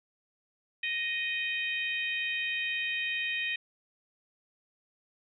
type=harmonic tone; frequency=622.3 Hz; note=D#5; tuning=in tune; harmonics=3 / 4 / 5 / 6; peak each=-35 / -32 / -38 / -41 dBFS; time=0.83-3.56 s; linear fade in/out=5 ms; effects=none